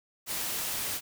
white noise, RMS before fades -33 dBFS, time 0.26-1.01 s, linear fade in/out 50 ms, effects none

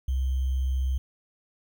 sine tone with sample-and-hold, 65.3 Hz, C2, 3 cents flat, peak -23 dBFS, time 0.08-0.98 s, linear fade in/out 5 ms, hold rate 3150 Hz, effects none

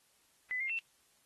sine tone with pitch steps, 2006 / 2119 / 2700 Hz, B6 / C7 / E7, +26 / +21 / +41 cents, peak -33 dBFS, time 0.51-0.789 s, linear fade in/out 0 ms, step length 93 ms, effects white hiss -70 dBFS RMS until 1.25 s + AAC 32 kbps

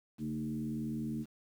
sine tone with frequency modulation, 223.8 Hz, A3, 30 cents sharp, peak -34 dBFS, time 0.18-1.26 s, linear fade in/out 50 ms, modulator 79.8 Hz, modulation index 1, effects 10-bit

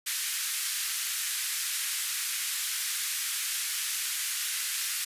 white band-pass noise, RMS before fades -32 dBFS, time 0.06-5.05 s, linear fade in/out 10 ms, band 1500 to 13000 Hz, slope 24 dB/octave, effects resampled to 32000 Hz

